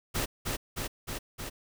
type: noise with echo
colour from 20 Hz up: pink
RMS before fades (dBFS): -30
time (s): 0.14-0.26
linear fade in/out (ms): 20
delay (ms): 310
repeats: 4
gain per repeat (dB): -2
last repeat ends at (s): 1.5
effects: none

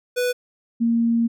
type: tone pair in turn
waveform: square / sine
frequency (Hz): 493.9 / 231.9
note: B4 / A#3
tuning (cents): 0 / -9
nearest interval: octave + minor second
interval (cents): 1309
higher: first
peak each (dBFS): -20 / -16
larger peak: second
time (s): 0.16-0.33 / 0.8-1.28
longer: second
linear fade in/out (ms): 20
effects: none

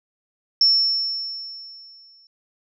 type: tone with exponential decay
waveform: sine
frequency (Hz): 5400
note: E8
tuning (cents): +41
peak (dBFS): -11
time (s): 0.61-2.27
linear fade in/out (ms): 2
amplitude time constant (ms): 360
effects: none

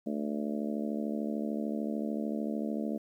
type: harmonic tone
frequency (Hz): 73.42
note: D2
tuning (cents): 0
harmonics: 3 / 4 / 5 / 6 / 7 / 8 / 9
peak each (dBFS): -33 / -37 / -43 / -43 / -46 / -42 / -45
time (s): 0.06-2.98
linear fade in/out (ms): 10
effects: 11-bit

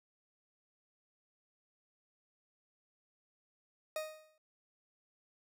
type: tone with exponential decay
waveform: 40% pulse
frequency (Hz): 622.3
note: D#5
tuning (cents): 0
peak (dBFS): -33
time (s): 3.96-4.38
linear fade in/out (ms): 2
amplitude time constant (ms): 90
effects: none

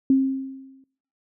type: tone with exponential decay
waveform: sine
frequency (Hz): 267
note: C4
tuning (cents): +35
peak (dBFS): -12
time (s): 0.1-0.84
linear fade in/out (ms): 2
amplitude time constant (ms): 160
effects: noise-tail reverb RT60 0.6 s tail -21 dB re dry

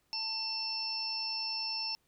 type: harmonic tone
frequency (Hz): 890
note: A5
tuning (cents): +20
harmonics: 1 / 3 / 5 / 6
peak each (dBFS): -44 / -44 / -45 / -34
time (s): 0.13-1.95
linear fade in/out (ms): 0
effects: pink hiss -74 dBFS RMS until 2.07 s

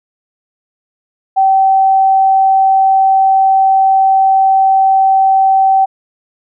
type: tone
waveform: sine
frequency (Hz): 771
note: G5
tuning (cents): -29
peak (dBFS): -6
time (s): 1.36-5.86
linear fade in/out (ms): 20
effects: none

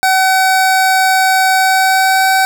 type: tone with pitch glide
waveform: 25% pulse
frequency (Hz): 758 to 763.7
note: F#5 to G5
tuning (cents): +42 to -45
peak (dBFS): -5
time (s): 0.03-2.45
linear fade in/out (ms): 0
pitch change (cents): +13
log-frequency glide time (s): 1.54-2.26
effects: none

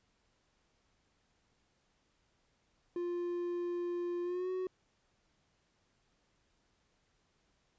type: tone with pitch glide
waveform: triangle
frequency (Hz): 350 to 370.8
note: F4 to F#4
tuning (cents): +4 to +4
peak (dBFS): -32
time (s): 2.96-4.67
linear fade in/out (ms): 2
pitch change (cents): +100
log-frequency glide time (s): 4.23-4.5
effects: pink hiss -75 dBFS RMS until 7.78 s + resampled to 16000 Hz

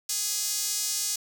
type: tone with high-pass filter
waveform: sawtooth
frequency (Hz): 415.3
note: G#4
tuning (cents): 0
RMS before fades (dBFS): -29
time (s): 0.09-1.16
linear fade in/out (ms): 5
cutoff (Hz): 6000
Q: 1.7
effects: 8-bit

